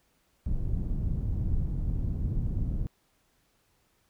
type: low-pass noise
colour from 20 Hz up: pink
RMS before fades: -29 dBFS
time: 0.46-2.87 s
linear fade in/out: 0 ms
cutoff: 140 Hz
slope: 12 dB/octave
effects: pink hiss -70 dBFS RMS until 4.09 s